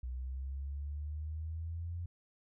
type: linear sweep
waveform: sine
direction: up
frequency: 61.6 to 87.31 Hz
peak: -37 dBFS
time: 0.03-2.06 s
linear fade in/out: 5 ms
effects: none